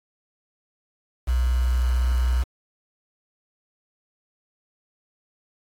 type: tone with quantisation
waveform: sine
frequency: 62 Hz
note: B1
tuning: 7 cents sharp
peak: -18 dBFS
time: 1.27-2.44 s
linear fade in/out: 20 ms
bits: 6
effects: AAC 48 kbps